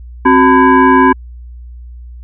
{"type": "tone with frequency modulation", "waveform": "sine", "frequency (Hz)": 370, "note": "F#4", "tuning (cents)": 0, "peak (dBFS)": -4, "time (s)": [0.25, 1.13], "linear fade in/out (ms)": 10, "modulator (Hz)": 635, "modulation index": 1.7, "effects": ["added 60 Hz sine -28 dBFS peak until 2.23 s"]}